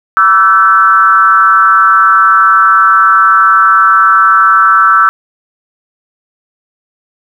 sine tone with frequency modulation, 1334 Hz, E6, 20 cents sharp, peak -3 dBFS, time 0.17-5.09 s, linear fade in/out 0 ms, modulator 187 Hz, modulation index 0.89, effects 7-bit

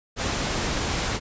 pink noise, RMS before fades -26 dBFS, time 0.16-1.2 s, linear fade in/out 50 ms, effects resampled to 16000 Hz

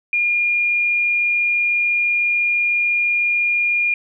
sine tone, 2418 Hz, D7, 50 cents sharp, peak -15 dBFS, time 0.13-3.94 s, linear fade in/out 2 ms, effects none

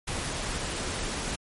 pink noise, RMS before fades -32 dBFS, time 0.07-1.36 s, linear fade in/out 10 ms, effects MP3 48 kbps

